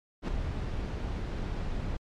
brown noise with ADSR envelope, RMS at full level -26 dBFS, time 0.22-1.97 s, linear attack 63 ms, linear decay 3 ms, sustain -7 dB, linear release 7 ms, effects low-pass 5000 Hz 12 dB/octave + MP3 96 kbps

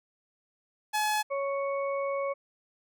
sawtooth tone, 850 Hz, G#5, 40 cents sharp, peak -22 dBFS, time 0.93-1.23 s, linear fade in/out 20 ms
harmonic tone, 555 Hz, C#5, 2 cents sharp, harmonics 1 / 2 / 4, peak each -29 / -35 / -41 dBFS, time 1.3-2.34 s, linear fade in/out 20 ms
effects none

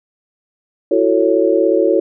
sine chord, F# minor seventh, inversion third, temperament just, 333 / 370 / 444 / 555 Hz, E4 / F#4 / A4 / C#5, +18 / 0 / +16 / +2 cents, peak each -16 dBFS, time 0.91-2 s, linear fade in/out 5 ms, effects none

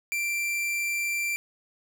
45% pulse tone, 2356 Hz, D7, 5 cents sharp, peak -26 dBFS, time 0.12-1.36 s, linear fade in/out 0 ms, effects none

